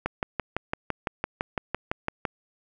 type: click train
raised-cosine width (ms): 0.5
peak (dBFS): -11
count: 14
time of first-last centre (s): 0.06-2.252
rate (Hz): 5.93
effects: none